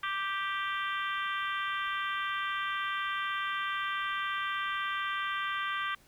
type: harmonic tone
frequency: 392 Hz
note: G4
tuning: in tune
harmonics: 3 / 4 / 5 / 6 / 7 / 8 / 9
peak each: -34 / -36 / -39 / -44 / -45 / -42 / -47 dBFS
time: 0.03-5.95 s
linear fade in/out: 5 ms
effects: pink hiss -62 dBFS RMS until 6.07 s